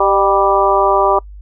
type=harmonic tone with a mistuned harmonic; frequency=196 Hz; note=G3; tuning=in tune; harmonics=2 / 3 / 4 / 5 / 6; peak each=-16 / -16 / -16 / -16 / -16 dBFS; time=0-1.19 s; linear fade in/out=5 ms; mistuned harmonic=3; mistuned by=+42 cents; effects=noise-tail reverb RT60 0.1 s tail -25 dB re dry + added 50 Hz sine -31 dBFS peak until 1.41 s